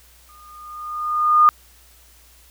sine tone with exponential growth, 1221 Hz, D#6, 33 cents flat, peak -7 dBFS, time 0.29-1.49 s, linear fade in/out 0 ms, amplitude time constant 260 ms, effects added 60 Hz sine -52 dBFS peak until 2.5 s + white hiss -52 dBFS RMS until 2.5 s

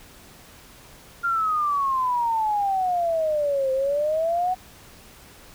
sine exponential two-way sweep, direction down then up, 1405 to 522 to 749 Hz, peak -20 dBFS, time 1.23-4.55 s, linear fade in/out 20 ms, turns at 3.72 s, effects pink hiss -48 dBFS RMS until 5.54 s

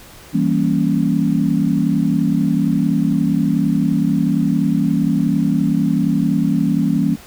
sine chord, E diminished seventh, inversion none, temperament equal, 164.81 / 196 / 233.1 / 277.2 Hz, E3 / G3 / Bb3 / Db4, 0 / 0 / 0 / 0 cents, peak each -19 dBFS, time 0.33-7.16 s, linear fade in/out 20 ms, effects pink hiss -41 dBFS RMS until 7.26 s

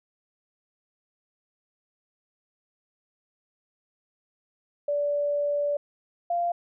sine tone pair in turn, 580 / 693.3 Hz, D5 / F5, -22 / -13 cents, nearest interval minor third, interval 309 cents, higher second, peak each -23 dBFS, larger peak neither, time 4.88-5.77 / 6.3-6.52 s, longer first, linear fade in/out 5 ms, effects none

